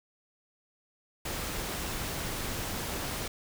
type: noise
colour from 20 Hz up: pink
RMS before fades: -35 dBFS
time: 1.25-3.28 s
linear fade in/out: 5 ms
effects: none